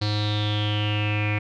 square tone with low-pass filter sweep, 105.1 Hz, G#2, 21 cents sharp, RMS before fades -24 dBFS, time 0.01-1.39 s, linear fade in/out 10 ms, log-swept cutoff 4300 to 2300 Hz, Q 9.4, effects none

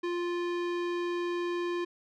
square tone with low-pass filter, 349.2 Hz, F4, in tune, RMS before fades -32 dBFS, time 0.03-1.85 s, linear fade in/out 10 ms, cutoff 3400 Hz, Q 0.8, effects none

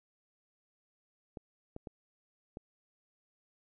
clicks, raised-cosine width 2 ms, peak -29 dBFS, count 4, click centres 1.372 / 1.764 / 1.872 / 2.571 s, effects none

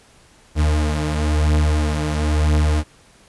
40% pulse beating tone pair, 75.5 / 76.5 Hz, D2 / D#2, +48 / -29 cents, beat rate 1 Hz, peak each -16 / -21 dBFS, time 0.55-2.84 s, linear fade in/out 50 ms, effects pink hiss -51 dBFS RMS until 3.28 s + resampled to 24000 Hz

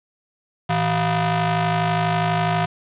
sawtooth ring-modulated tone, 272.6 Hz, C#4, 29 cents flat, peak -11 dBFS, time 0.69-2.66 s, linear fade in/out 10 ms, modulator 435 Hz, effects resampled to 8000 Hz + 7-bit

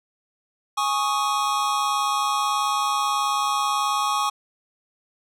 square chord, Ab suspended fourth, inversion none, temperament just, 830.6 / 1107.5 / 1245.9 Hz, Ab5 / Db6 / Eb6, 0 / -2 / +2 cents, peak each -27 / -24 / -28 dBFS, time 0.77-4.3 s, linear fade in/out 10 ms, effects low-pass 11000 Hz 12 dB/octave

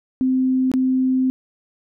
sine tone with dropouts, 259.1 Hz, C4, 17 cents flat, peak -15 dBFS, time 0.21-1.3 s, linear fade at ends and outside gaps 0 ms, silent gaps 0.716-0.738 s, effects none

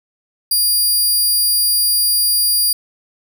15% pulse tone, 4800 Hz, D8, 37 cents sharp, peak -6 dBFS, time 0.51-2.73 s, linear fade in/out 5 ms, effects none

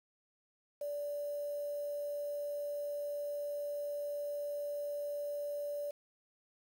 sine tone with quantisation, 581 Hz, D5, 19 cents flat, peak -36 dBFS, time 0.81-5.91 s, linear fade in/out 5 ms, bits 9, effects none

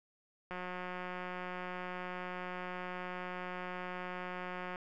click train, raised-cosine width 0.5 ms, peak -27 dBFS, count 770, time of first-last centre 0.51-4.759 s, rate 181 Hz, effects none

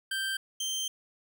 25% pulse tone pair in turn, 1568 / 3136 Hz, G6 / G7, 0 / 0 cents, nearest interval octave, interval 1200 cents, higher second, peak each -26 / -27 dBFS, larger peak first, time 0.11-0.37 / 0.6-0.88 s, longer second, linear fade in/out 5 ms, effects none

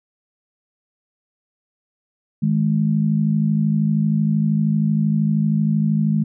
sine tone pair together, 157.92 / 210.8 Hz, D#3 / G#3, +26 / +26 cents, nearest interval perfect fourth, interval 500 cents, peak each -18 dBFS, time 2.42-6.24 s, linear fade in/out 10 ms, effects none

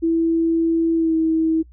sine tone with pitch glide, 329.7 to 321.8 Hz, E4 to E4, 0 to -42 cents, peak -15 dBFS, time 0.02-1.63 s, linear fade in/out 20 ms, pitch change -42 cents, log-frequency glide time 0.95-1.15 s, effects noise-tail reverb RT60 0.1 s tail -26 dB re dry + added 60 Hz sine -43 dBFS peak until 1.72 s

